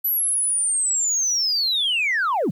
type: linear sweep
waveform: sine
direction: down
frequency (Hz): 11990 to 122.1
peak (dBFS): -17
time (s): 0.04-2.51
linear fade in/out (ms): 10
effects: tanh soft clip ceiling -16 dBFS + 9-bit